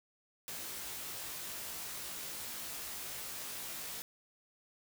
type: noise with comb filter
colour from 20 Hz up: white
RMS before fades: -43 dBFS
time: 0.48-4.02 s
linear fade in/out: 0 ms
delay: 18 ms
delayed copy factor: +0.9
effects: none